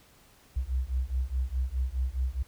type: beating tone pair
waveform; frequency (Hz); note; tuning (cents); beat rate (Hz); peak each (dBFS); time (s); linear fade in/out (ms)
sine; 61.74 / 66.54; B1 / C2; 0 / +30; 4.8; -30; 0.56-2.43; 10
effects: pink hiss -59 dBFS RMS until 2.47 s